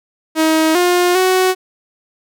sawtooth tone with pitch steps, 317.4 / 355.7 / 371.9 Hz, D#4 / F4 / F#4, +35 / +32 / +9 cents, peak -7 dBFS, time 0.35-1.55 s, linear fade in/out 50 ms, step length 400 ms, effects none

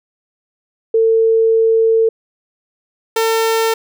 sine / sawtooth tone pair in turn, 450 / 450 Hz, A4 / A4, +39 / +39 cents, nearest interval unison, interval 0 cents, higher neither, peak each -9 dBFS, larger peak neither, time 0.94-2.09 / 3.16-3.74 s, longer first, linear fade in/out 5 ms, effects none

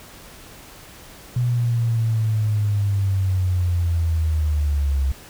sine linear sweep, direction down, 123.47 to 66.5 Hz, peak -17 dBFS, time 1.36-5.12 s, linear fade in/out 5 ms, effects pink hiss -43 dBFS RMS until 5.29 s

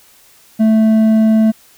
sine tone with hard clipping, 219.8 Hz, A3, 2 cents flat, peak -9 dBFS, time 0.59-1.52 s, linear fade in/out 20 ms, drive 5 dB, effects white hiss -47 dBFS RMS until 1.77 s

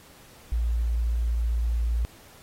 sine tone, 57.7 Hz, A#1, 17 cents flat, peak -22 dBFS, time 0.52-2.05 s, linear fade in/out 0 ms, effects pink hiss -52 dBFS RMS until 2.42 s + AAC 48 kbps

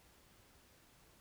silence, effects pink hiss -66 dBFS RMS until 1.2 s

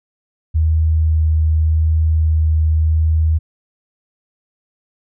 sine tone with vibrato, 79 Hz, D#2, 27 cents sharp, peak -11 dBFS, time 0.54-3.39 s, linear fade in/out 20 ms, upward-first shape sine, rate 0.86 Hz, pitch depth 9 cents each way, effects none

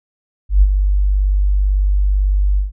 sine tone with ADSR envelope, 49 Hz, G1, in tune, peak -4 dBFS, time 0.49-2.72 s, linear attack 130 ms, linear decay 45 ms, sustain -7 dB, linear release 140 ms, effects none

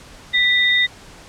sine tone pair together, 1975.5 / 3680 Hz, B6 / A#7, 0 / -23 cents, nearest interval major seventh, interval 1077 cents, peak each -15 / -17 dBFS, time 0.33-0.87 s, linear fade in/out 20 ms, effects pink hiss -42 dBFS RMS until 1.28 s + low-pass 8000 Hz 12 dB/octave

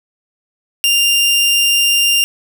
sawtooth tone, 2794 Hz, F7, in tune, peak -7 dBFS, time 0.84-2.24 s, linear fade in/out 0 ms, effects none

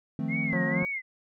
triangle chord, F dominant seventh, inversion third, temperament equal, 155.56 / 174.61 / 220 / 261.6 Hz, Eb3 / F3 / A3 / C4, 0 / 0 / 0 / 0 cents, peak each -31 / -33 / -30 / -32 dBFS, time 0.19-0.83 s, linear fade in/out 2 ms
sine tone with vibrato, 2055 Hz, C7, 32 cents flat, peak -29 dBFS, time 0.28-1.02 s, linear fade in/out 50 ms, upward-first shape sine, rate 2.1 Hz, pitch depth 160 cents each way
harmonic tone, 180 Hz, F#3, 47 cents flat, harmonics 1 / 2 / 3 / 4 / 5 / 6 / 7 / 8 / 9, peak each -32 / -40 / -33 / -46 / -45 / -42 / -49 / -51 / -45 dBFS, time 0.53-0.85 s, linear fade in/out 0 ms
effects none

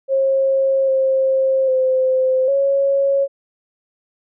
sine tone with pitch steps, 538 / 531 / 519 / 552 Hz, C5 / C5 / C5 / C#5, +48 / +25 / -14 / -7 cents, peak -13 dBFS, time 0.08-3.28 s, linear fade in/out 50 ms, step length 800 ms, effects none

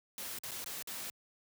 white noise with dropouts, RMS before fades -42 dBFS, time 0.18-1.1 s, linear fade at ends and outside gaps 1 ms, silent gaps 0.387-0.435 / 0.51-0.516 / 0.643-0.66 / 0.825-0.873 s, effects high-pass 80 Hz 12 dB/octave

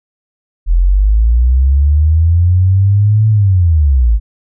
sine linear two-way sweep, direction up then down, 40.43 to 110 to 50.1 Hz, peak -6 dBFS, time 0.66-4.2 s, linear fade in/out 50 ms, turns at 3.29 s, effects none

